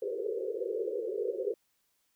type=band-pass noise; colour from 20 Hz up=pink; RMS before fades=-34 dBFS; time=0.02-1.54 s; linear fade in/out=5 ms; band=370 to 520 Hz; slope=96 dB/octave; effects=white hiss -75 dBFS RMS until 2.15 s